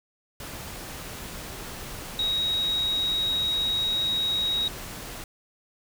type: tone in noise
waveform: sine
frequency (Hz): 3799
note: A#7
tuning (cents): +32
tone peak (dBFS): -23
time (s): 2.19-4.68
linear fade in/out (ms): 2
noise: pink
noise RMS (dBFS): -38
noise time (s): 0.4-5.24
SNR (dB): +12
effects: none